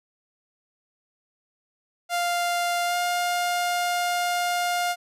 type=tone with pitch glide; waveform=sawtooth; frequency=698.5 to 706.6 Hz; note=F5 to F5; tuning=0 to +20 cents; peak=-19 dBFS; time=2.09-4.96 s; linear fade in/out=50 ms; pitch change=+20 cents; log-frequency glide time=2.85-2.96 s; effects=resampled to 32000 Hz